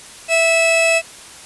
45% pulse tone pair together, 658.7 / 2600 Hz, E5 / E7, -1 / -24 cents, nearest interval 2 octaves, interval 2377 cents, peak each -15 dBFS, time 0.28-1.02 s, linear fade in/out 50 ms, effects white hiss -38 dBFS RMS until 1.45 s + resampled to 24000 Hz

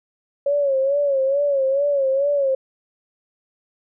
sine tone with vibrato, 554 Hz, C#5, 1 cent flat, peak -16 dBFS, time 0.46-2.55 s, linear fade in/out 5 ms, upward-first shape sine, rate 2.3 Hz, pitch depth 78 cents each way, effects none

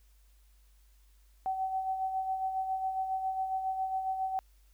sine tone with tremolo, 761 Hz, F#5, 48 cents sharp, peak -28 dBFS, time 1.46-4.39 s, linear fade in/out 0 ms, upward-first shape sine, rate 7.3 Hz, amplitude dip 50%, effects added 50 Hz sine -59 dBFS peak until 4.73 s + white hiss -71 dBFS RMS until 4.73 s

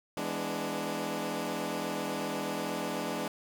15% pulse chord, E dominant seventh, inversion none, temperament equal with one note detuned, 164.81 / 207.7 / 251.3 / 293.7 Hz, E3 / G#3 / B3 / D4, 0 / 0 / +30 / 0 cents, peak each -34 / -31 / -33 / -30 dBFS, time 0.17-3.28 s, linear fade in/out 2 ms, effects none

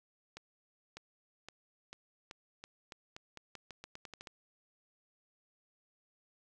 accelerating click train, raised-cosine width 0.2 ms, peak -29 dBFS, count 17, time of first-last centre 0.37-4.272 s, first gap 600 ms, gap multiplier 0.86, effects none

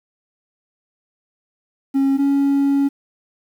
triangle tone pair in turn, 272.6 / 278.8 Hz, C#4 / C#4, -29 / +10 cents, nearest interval unison, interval 39 cents, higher second, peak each -11 dBFS, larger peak neither, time 1.94-2.18 / 2.18-2.89 s, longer second, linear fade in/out 20 ms, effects tanh soft clip ceiling -7 dBFS + 8-bit

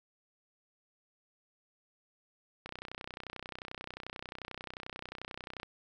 click train, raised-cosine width 0.3 ms, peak -25 dBFS, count 94, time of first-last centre 2.66-5.631 s, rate 31.3 Hz, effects none

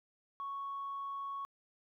sine tone, 1108.7 Hz, C#6, in tune, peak -37 dBFS, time 0.4-1.45 s, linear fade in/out 0 ms, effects tanh soft clip ceiling -34 dBFS + 13-bit

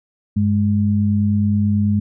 sine tone pair together, 98.45 / 207.7 Hz, G2 / G#3, +8 / 0 cents, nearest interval octave + minor second, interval 1292 cents, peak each -17 / -16 dBFS, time 0.36-2 s, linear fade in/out 10 ms, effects none

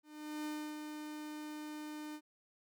45% pulse tone with ADSR envelope, 302.7 Hz, D#4, 48 cents flat, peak -38 dBFS, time 0.03-2.21 s, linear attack 420 ms, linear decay 310 ms, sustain -5 dB, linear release 63 ms, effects none

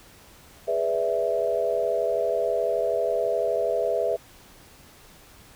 sine chord, E dominant seventh, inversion first, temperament equal, 415.3 / 493.9 / 587.3 / 659.3 Hz, G#4 / B4 / D5 / E5, 0 / 0 / 0 / 0 cents, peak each -29 / -27 / -30 / -25 dBFS, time 0.67-4.17 s, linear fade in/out 20 ms, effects pink hiss -51 dBFS RMS until 5.55 s

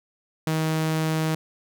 sawtooth tone, 158.4 Hz, D#3, 31 cents sharp, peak -18 dBFS, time 0.47-1.35 s, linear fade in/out 2 ms, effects none

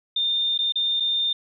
sine tone with dropouts, 3618 Hz, A7, 48 cents sharp, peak -20 dBFS, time 0.16-1.33 s, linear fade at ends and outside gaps 5 ms, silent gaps 0.578-0.588 / 0.723-0.756 / 1-1.004 s, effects none

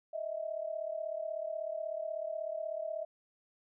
sine tone pair together, 622.3 / 658.6 Hz, D#5 / E5, 0 / -2 cents, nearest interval minor second, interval 98 cents, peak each -38 / -38 dBFS, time 0.13-3.05 s, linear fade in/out 10 ms, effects none

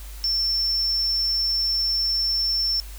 sine tone, 5390 Hz, E8, 38 cents sharp, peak -20 dBFS, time 0.24-2.8 s, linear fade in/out 0 ms, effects added 50 Hz sine -35 dBFS peak until 2.98 s + white hiss -45 dBFS RMS until 2.98 s

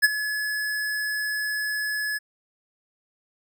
square tone with ADSR envelope, 1704 Hz, G#6, 44 cents sharp, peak -12 dBFS, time 0.02-2.19 s, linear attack 25 ms, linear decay 26 ms, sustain -14 dB, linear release 23 ms, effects none

